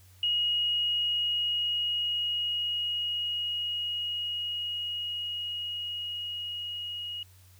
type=tone with level ramp; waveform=sine; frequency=2886 Hz; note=F#7; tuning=44 cents flat; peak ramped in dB=-24 to -34 dBFS; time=0.23-7.23 s; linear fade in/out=2 ms; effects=added 92 Hz sine -54 dBFS peak until 7.59 s + white hiss -61 dBFS RMS until 7.59 s